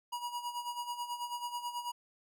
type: tone with tremolo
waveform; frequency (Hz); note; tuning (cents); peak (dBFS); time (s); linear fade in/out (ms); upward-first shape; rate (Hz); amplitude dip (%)
square; 963; B5; -44; -35; 0.12-1.92; 10; sine; 9.2; 70
effects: none